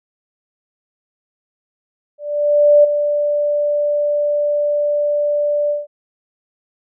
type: tone with ADSR envelope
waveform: sine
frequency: 587.3 Hz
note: D5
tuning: in tune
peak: -5 dBFS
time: 2.18-5.87 s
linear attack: 660 ms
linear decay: 11 ms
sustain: -9 dB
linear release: 170 ms
effects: none